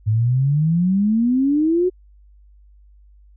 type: exponential sweep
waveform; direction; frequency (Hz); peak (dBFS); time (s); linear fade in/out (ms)
sine; up; 104.6 to 373.2; -14; 0.06-1.9; 20
effects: added 50 Hz sine -46 dBFS peak until 3.36 s